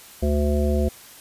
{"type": "harmonic tone", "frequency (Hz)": 73.4, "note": "D2", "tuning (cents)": 0, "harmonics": [1, 3, 5, 7, 9], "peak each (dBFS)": [-20, -25, -27, -28, -30], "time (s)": [0.22, 0.89], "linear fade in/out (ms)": 10, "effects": ["white hiss -45 dBFS RMS until 1.2 s", "resampled to 32000 Hz"]}